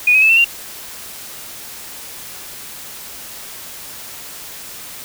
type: tone with pitch steps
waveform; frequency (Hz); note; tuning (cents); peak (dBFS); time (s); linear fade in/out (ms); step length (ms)
sine; 2463 / 2537 / 2612 / 2691 / 2771; D#7 / D#7 / E7 / E7 / F7; -18 / +33 / -17 / +35 / -14; -8; 0.07-0.445; 5; 75
effects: white hiss -33 dBFS RMS until 5.04 s